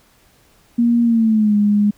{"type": "tone with pitch glide", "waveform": "sine", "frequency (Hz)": [236, 206.6], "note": ["A#3", "G#3"], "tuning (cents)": [22, -9], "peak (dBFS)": -11, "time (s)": [0.78, 1.91], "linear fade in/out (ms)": 10, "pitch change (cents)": -231, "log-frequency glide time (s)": [1.03, 1.56], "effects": ["pink hiss -54 dBFS RMS until 1.97 s"]}